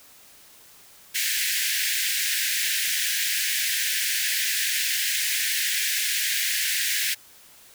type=high-pass noise; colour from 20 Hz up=pink; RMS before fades=-25 dBFS; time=1.14-7.15 s; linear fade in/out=20 ms; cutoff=1600 Hz; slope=96 dB/octave; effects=white hiss -51 dBFS RMS until 7.74 s